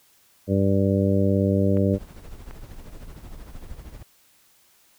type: harmonic tone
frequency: 98 Hz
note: G2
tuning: in tune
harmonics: 1 / 2 / 3 / 4 / 5 / 6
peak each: -22 / -22 / -26 / -28 / -27 / -28 dBFS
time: 0.47-1.99 s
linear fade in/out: 50 ms
type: clicks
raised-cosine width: 0.5 ms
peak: -26 dBFS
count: 2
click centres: 1.771 / 2.51 s
type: noise with tremolo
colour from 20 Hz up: brown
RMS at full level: -36 dBFS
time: 1.93-4.03 s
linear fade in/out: 5 ms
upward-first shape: triangle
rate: 13 Hz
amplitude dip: 70%
effects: white hiss -59 dBFS RMS until 4.98 s